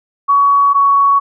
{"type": "tone pair in turn", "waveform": "sine", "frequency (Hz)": [1125, 1118.5], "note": ["C#6", "C#6"], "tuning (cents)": [25, 15], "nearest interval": "unison", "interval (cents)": 10, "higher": "first", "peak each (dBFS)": -7, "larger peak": "neither", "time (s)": [[0.28, 0.74], [0.74, 1.2]], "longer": "neither", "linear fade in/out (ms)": 20, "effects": []}